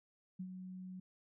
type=tone with ADSR envelope; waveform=sine; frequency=185 Hz; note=F#3; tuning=in tune; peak=-39 dBFS; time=0.39-1 s; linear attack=11 ms; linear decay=67 ms; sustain=-6 dB; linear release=6 ms; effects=none

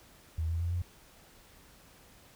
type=tone with pitch steps; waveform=sine; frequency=80.6 / 83.06 / 85.59 / 88.2 Hz; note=E2 / E2 / F2 / F2; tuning=-38 / +14 / -34 / +18 cents; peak=-29 dBFS; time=0.38-0.82 s; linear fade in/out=5 ms; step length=110 ms; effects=pink hiss -58 dBFS RMS until 2.35 s

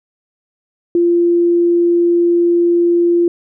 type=tone; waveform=sine; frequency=344.9 Hz; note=F4; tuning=22 cents flat; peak=-9 dBFS; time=0.95-3.28 s; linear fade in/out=2 ms; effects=none

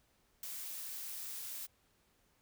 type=noise with ADSR envelope; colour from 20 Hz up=blue; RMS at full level=-42 dBFS; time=0.43-1.67 s; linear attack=3 ms; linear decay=14 ms; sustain=-2 dB; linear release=18 ms; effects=pink hiss -73 dBFS RMS until 2.41 s

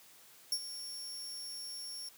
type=tone with ADSR envelope; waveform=sawtooth; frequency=5490 Hz; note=F8; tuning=31 cents flat; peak=-26 dBFS; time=0.52-2.09 s; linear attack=3 ms; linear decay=60 ms; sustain=-13 dB; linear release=4 ms; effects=white hiss -59 dBFS RMS until 2.17 s + high-pass 100 Hz 12 dB/octave

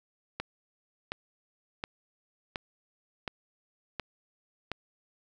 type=click train; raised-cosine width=0.3 ms; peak=-17 dBFS; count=7; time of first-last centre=0.4-4.717 s; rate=1.39 Hz; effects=none

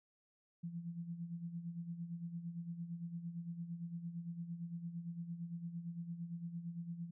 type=tone with tremolo; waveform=sine; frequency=170 Hz; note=F3; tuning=46 cents flat; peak=-39 dBFS; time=0.63-7.11 s; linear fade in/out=10 ms; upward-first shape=sine; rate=8.8 Hz; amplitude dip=65%; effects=none

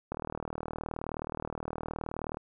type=click train; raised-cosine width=1 ms; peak=-21 dBFS; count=89; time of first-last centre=0.12-2.371 s; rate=39.1 Hz; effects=none

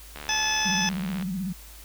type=click train; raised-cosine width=0.3 ms; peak=-21 dBFS; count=80; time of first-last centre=0.16-1.225 s; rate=74.2 Hz
type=harmonic tone; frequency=864 Hz; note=A5; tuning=32 cents flat; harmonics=1 / 2 / 3 / 4 / 6 / 7; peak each=-30 / -30 / -30 / -30 / -30 / -30 dBFS; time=0.29-0.89 s; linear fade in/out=0 ms
type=tone with vibrato; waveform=sine; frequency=186.8 Hz; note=F#3; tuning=17 cents sharp; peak=-27 dBFS; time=0.65-1.53 s; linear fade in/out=10 ms; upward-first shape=sine; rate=16 Hz; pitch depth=130 cents each way
effects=added 52 Hz sine -45 dBFS peak until 1.84 s + white hiss -48 dBFS RMS until 1.84 s

